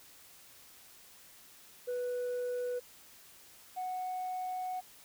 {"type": "tone pair in turn", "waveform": "sine", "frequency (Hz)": [492.7, 738.2], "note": ["B4", "F#5"], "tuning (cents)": [-4, -4], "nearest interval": "perfect fifth", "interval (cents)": 700, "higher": "second", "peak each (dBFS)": [-30, -33], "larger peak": "first", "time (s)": [[1.87, 2.8], [3.76, 4.81]], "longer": "second", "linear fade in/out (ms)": 20, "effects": ["tanh soft clip ceiling -32 dBFS", "white hiss -57 dBFS RMS until 5.04 s"]}